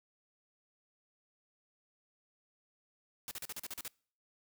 white noise bursts, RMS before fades -42 dBFS, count 9, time 3.28-3.879 s, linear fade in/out 0 ms, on 31 ms, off 40 ms, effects noise-tail reverb RT60 0.5 s tail -26 dB re dry

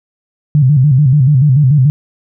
sine tone with vibrato, 138.59 Hz, C#3, in tune, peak -5 dBFS, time 0.55-1.9 s, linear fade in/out 0 ms, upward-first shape square, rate 6.9 Hz, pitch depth 130 cents each way, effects none

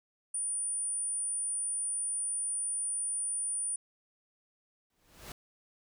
sine tone, 9397 Hz, D9, in tune, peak -31 dBFS, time 0.34-3.76 s, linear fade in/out 5 ms
pink noise with exponential growth, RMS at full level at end -42 dBFS, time 4.9-5.32 s, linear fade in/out 2 ms, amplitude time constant 90 ms
effects none

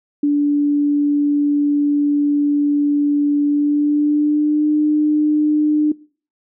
sine tone with pitch glide, 290.3 to 301.6 Hz, D4 to D4, -20 to +46 cents, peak -12 dBFS, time 0.23-5.92 s, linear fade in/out 5 ms, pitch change +66 cents, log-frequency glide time 3.45-4.7 s, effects noise-tail reverb RT60 0.4 s tail -21 dB re dry

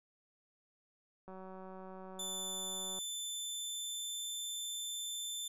click train, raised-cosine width 1 ms, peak -37 dBFS, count 322, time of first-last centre 1.28-2.987 s, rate 188 Hz
20% pulse tone with pitch glide, 3520 to 3542 Hz, A7 to A7, 0 to +11 cents, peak -33 dBFS, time 2.19-5.48 s, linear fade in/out 5 ms, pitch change +11 cents, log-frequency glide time 2.5-4.29 s
effects none

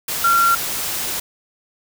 sine tone in noise, 1373 Hz, F6, 30 cents flat, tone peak -12 dBFS, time 0.24-0.55 s, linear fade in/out 5 ms, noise white, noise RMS -24 dBFS, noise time 0.08-1.2 s, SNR +9 dB, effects none

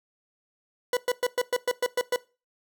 40% pulse tone bursts, 493.9 Hz, B4, in tune, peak -21 dBFS, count 9, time 0.93-2.161 s, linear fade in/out 2 ms, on 39 ms, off 110 ms, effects noise-tail reverb RT60 0.3 s tail -20 dB re dry

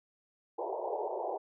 pink band-pass noise, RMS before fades -36 dBFS, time 0.58-1.38 s, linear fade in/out 10 ms, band 360 to 950 Hz, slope 96 dB/octave, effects none

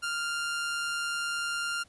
sawtooth tone with amplitude modulation, 1396.9 Hz, F6, in tune, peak -25 dBFS, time 0.02-1.84 s, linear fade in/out 20 ms, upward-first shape sine, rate 150 Hz, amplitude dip 25%, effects pink hiss -62 dBFS RMS until 1.88 s + resampled to 24000 Hz

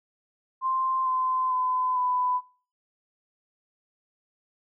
sine tone with pitch steps, 1046.5 / 1030.3 / 1014.4 / 998.7 Hz, C6 / C6 / B5 / B5, 0 / -27 / +46 / +19 cents, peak -23 dBFS, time 0.61-2.41 s, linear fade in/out 50 ms, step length 450 ms, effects noise-tail reverb RT60 0.4 s tail -22 dB re dry

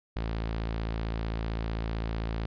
sawtooth tone, 55.6 Hz, A1, 19 cents sharp, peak -26 dBFS, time 0.16-2.46 s, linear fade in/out 5 ms, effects resampled to 11025 Hz

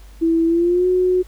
sine tone with pitch glide, 329.6 to 365.7 Hz, E4 to F#4, 0 to -20 cents, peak -13 dBFS, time 0.21-1.23 s, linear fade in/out 20 ms, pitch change +180 cents, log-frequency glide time 0.46-0.87 s, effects added 50 Hz sine -39 dBFS peak until 1.27 s + pink hiss -51 dBFS RMS until 1.27 s

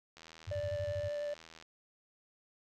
click train, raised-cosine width 0.2 ms, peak -35 dBFS, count 119, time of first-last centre 0.17-1.625 s, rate 81.1 Hz
sine tone bursts, 95.8 Hz, G2, 39 cents flat, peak -37 dBFS, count 8, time 0.47-1.086 s, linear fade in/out 10 ms, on 56 ms, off 24 ms
triangle tone with vibrato, 586 Hz, D5, 4 cents flat, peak -33 dBFS, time 0.51-1.34 s, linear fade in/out 5 ms, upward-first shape sine, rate 10 Hz, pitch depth 10 cents each way
effects none

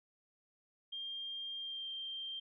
sine tone with pitch glide, 3200 to 3167 Hz, G7 to G7, +35 to +17 cents, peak -40 dBFS, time 0.92-2.4 s, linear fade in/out 10 ms, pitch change -18 cents, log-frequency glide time 1.58-1.88 s, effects none

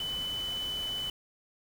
sine tone in noise, 3000 Hz, F#7, 23 cents sharp, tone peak -32 dBFS, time 0-1.1 s, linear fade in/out 2 ms, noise pink, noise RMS -44 dBFS, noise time 0-1.1 s, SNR +9 dB, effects none

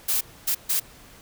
blue noise bursts at uneven times, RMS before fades -23 dBFS, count 3, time 0.08-0.21 / 0.47-0.55 / 0.69-0.8 s, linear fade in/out 10 ms, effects pink hiss -49 dBFS RMS until 1.21 s

